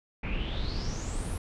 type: noise with low-pass filter sweep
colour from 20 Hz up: brown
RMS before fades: -32 dBFS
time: 0.23-1.38 s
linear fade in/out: 5 ms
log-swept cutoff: 2300 to 11000 Hz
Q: 8.7
effects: none